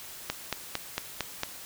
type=click train; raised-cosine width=0.2 ms; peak=-11 dBFS; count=6; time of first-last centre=0.3-1.434 s; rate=4.41 Hz; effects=white hiss -44 dBFS RMS until 1.65 s